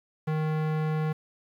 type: tone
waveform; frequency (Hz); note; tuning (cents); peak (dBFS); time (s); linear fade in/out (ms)
square; 155.56; D#3; 0; -26; 0.27-1.13; 10
effects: low-pass 2000 Hz 12 dB/octave + 9-bit

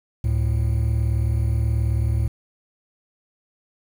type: tone pair together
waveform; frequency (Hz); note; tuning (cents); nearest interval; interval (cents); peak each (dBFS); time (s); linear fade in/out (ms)
triangle; 71.9 / 110.6; D2 / A2; -36 / +9; perfect fifth; 745; -19; 0.24-2.28; 5
effects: 8-bit

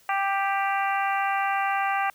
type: harmonic tone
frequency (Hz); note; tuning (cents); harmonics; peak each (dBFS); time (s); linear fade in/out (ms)
393.5; G4; +7; 2 / 3 / 4 / 5 / 6 / 7; -25 / -29 / -31 / -33 / -35 / -36; 0.09-2.1; 2
effects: white hiss -58 dBFS RMS until 2.14 s

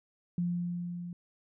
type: tone with level ramp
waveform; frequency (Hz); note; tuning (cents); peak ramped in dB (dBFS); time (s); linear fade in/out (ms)
sine; 174.8; F3; +2; -27 to -38; 0.38-1.13; 2
effects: none

